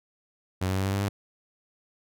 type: tone with pitch steps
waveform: sawtooth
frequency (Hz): 93.1 / 94.56 / 96.05 / 97.56 / 99.09 / 100.65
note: F#2 / F#2 / G2 / G2 / G2 / G2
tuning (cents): +11 / +38 / -35 / -8 / +19 / +46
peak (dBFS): -21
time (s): 0.61-1.09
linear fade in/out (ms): 10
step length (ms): 80
effects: none